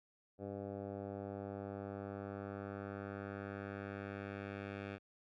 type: tone with low-pass filter sweep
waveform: 10% pulse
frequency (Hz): 100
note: G2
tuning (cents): +35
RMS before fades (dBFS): -45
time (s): 0.38-4.99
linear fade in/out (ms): 50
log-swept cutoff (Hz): 630 to 2500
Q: 1.6
effects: none